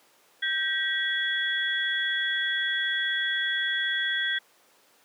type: tone cluster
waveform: sine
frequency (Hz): 1573 / 1918 / 3354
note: G6 / A#6 / G#7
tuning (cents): +6 / +49 / +16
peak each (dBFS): -29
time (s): 0.42-4.39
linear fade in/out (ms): 10
effects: pink hiss -60 dBFS RMS until 5.04 s + high-pass 400 Hz 12 dB/octave